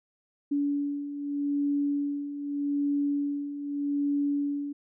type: beating tone pair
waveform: sine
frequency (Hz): 285.4 / 286.22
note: D4 / D4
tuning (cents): -49 / -44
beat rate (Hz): 0.82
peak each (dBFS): -33 / -27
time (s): 0.51-4.73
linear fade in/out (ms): 10
effects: none